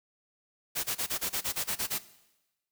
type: noise bursts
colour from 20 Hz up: white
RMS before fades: -31 dBFS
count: 11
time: 0.75-1.988 s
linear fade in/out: 20 ms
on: 88 ms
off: 27 ms
effects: noise-tail reverb RT60 1.0 s tail -17 dB re dry